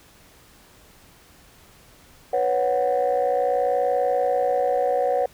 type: chord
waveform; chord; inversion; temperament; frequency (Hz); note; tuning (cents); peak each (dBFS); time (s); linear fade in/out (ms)
sine; B suspended second; none; equal; 493.9 / 554.4 / 740; B4 / C#5 / F#5; 0 / 0 / 0; -22; 2.33-5.26; 5
effects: tanh soft clip ceiling -13 dBFS + pink hiss -52 dBFS RMS until 5.33 s